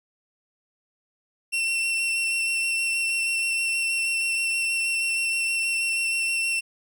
40% pulse tone with vibrato, 2709 Hz, E7, 47 cents sharp, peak -22 dBFS, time 1.52-6.61 s, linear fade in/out 20 ms, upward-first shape square, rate 6.3 Hz, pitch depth 10 cents each way, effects none

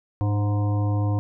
harmonic tone with a mistuned harmonic, 103.83 Hz, G#2, in tune, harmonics 1 / 3 / 5 / 7 / 9 / 10, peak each -20 / -30 / -36 / -37 / -39 / -41 dBFS, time 0.21-1.19 s, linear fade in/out 0 ms, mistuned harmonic 3, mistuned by -52 cents, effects none

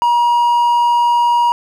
triangle tone, 954 Hz, A#5, 40 cents sharp, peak -8 dBFS, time 0.02-1.52 s, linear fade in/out 0 ms, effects none

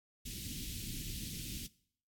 pink band-stop noise, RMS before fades -43 dBFS, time 0.25-1.67 s, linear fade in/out 10 ms, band 280 to 2800 Hz, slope 24 dB/octave, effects noise-tail reverb RT60 0.6 s tail -20 dB re dry + AAC 64 kbps

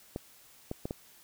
clicks, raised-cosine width 2 ms, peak -21 dBFS, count 4, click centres 0.161 / 0.714 / 0.855 / 0.909 s, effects white hiss -58 dBFS RMS until 1.23 s

